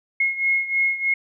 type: beating tone pair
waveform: sine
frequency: 2161 / 2164.2 Hz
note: C#7 / C#7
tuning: -45 / -42 cents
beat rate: 3.2 Hz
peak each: -20 / -24 dBFS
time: 0.2-1.14 s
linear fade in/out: 5 ms
effects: none